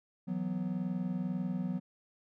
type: chord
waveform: triangle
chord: E suspended second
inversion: none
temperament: equal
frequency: 164.81 / 185 / 246.9 Hz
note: E3 / F#3 / B3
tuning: 0 / 0 / 0 cents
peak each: -37 / -32 / -37 dBFS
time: 0.27-1.8 s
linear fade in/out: 20 ms
effects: none

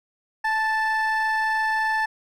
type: tone pair together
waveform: triangle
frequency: 874.2 / 1760 Hz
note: A5 / A6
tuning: -11 / 0 cents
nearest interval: octave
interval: 1211 cents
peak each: -20 dBFS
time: 0.44-2.06 s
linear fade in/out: 10 ms
effects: tanh soft clip ceiling -16 dBFS

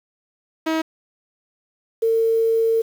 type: tone pair in turn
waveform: sawtooth / sine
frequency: 320 / 452.5 Hz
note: D#4 / A4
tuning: +49 / +48 cents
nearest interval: tritone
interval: 599 cents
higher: second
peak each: -15 dBFS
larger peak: neither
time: 0.66-0.82 / 2.02-2.82 s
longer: second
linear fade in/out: 10 ms
effects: low-pass 4000 Hz 12 dB/octave + 7-bit

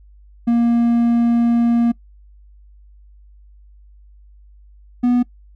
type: tone pair in turn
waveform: triangle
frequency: 235.2 / 244.8 Hz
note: A#3 / B3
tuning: +16 / -15 cents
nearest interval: minor second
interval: 69 cents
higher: second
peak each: -10 dBFS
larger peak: neither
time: 0.47-1.92 / 5.03-5.23 s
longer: first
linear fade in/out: 10 ms
effects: noise-tail reverb RT60 0.1 s tail -22 dB re dry + added 50 Hz sine -43 dBFS peak until 5.55 s

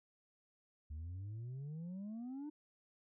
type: exponential sweep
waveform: sine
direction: up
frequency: 73.42 to 305.8 Hz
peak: -40 dBFS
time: 0.9-2.5 s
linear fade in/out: 10 ms
effects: tanh soft clip ceiling -42 dBFS

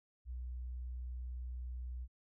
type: tone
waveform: sine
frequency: 61.8 Hz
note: B1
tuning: 2 cents sharp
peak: -40 dBFS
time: 0.25-2.08 s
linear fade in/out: 50 ms
effects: none

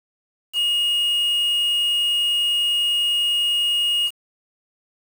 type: tone with quantisation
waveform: triangle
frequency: 2865 Hz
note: F7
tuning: 44 cents sharp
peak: -16 dBFS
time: 0.53-4.11 s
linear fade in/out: 50 ms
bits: 6
effects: none

